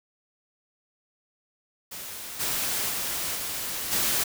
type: noise with level steps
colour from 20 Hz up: white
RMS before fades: -38 / -28 / -30 / -32 / -25 dBFS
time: 1.91-4.24 s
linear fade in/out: 10 ms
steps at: 2.39 / 2.89 / 3.34 / 3.91 s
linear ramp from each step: 20 ms
effects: none